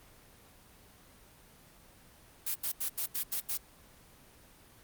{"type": "noise bursts", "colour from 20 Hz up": "blue", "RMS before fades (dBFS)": -33, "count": 7, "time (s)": [2.46, 3.575], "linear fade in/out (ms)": 10, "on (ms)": 89, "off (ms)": 82, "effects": ["pink hiss -58 dBFS RMS until 4.83 s", "Opus 24 kbps"]}